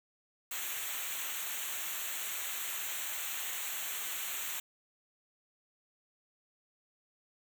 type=noise with comb filter; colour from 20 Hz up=white; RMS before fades=-38 dBFS; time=0.51-4.6 s; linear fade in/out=5 ms; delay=0.2 ms; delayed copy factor=-0.9; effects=none